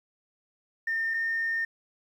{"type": "tone pair in turn", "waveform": "sine", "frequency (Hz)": [1813, 1822], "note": ["A#6", "A#6"], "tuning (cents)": [-49, -40], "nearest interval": "unison", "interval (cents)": 9, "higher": "second", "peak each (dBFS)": -25, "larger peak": "neither", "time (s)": [[0.87, 1.14], [1.14, 1.65]], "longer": "second", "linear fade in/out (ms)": 5, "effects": ["tanh soft clip ceiling -21 dBFS", "10-bit"]}